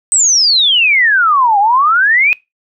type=exponential two-way sweep; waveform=sine; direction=down then up; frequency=8300 to 784 to 2545 Hz; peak=-7 dBFS; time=0.12-2.33 s; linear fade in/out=0 ms; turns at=1.59 s; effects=noise-tail reverb RT60 0.2 s tail -22 dB re dry